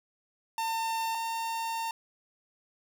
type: tone pair in turn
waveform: 45% pulse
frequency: 903 / 909.8 Hz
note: A5 / A#5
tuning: +45 / -42 cents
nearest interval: unison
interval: 13 cents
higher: second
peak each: -29 / -31 dBFS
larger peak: first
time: 0.58-1.15 / 1.15-1.91 s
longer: second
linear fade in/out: 2 ms
effects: none